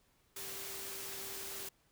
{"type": "tone in noise", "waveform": "sine", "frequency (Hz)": 390.9, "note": "G4", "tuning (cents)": -5, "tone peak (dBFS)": -53, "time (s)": [0.36, 1.69], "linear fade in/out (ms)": 5, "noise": "white", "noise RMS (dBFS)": -44, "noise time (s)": [0.36, 1.69], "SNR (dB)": -12, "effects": ["pink hiss -72 dBFS RMS until 1.91 s"]}